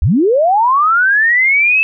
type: linear sweep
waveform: sine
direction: up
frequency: 52.5 to 2637 Hz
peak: -8 dBFS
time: 0.02-1.83 s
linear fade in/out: 0 ms
effects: none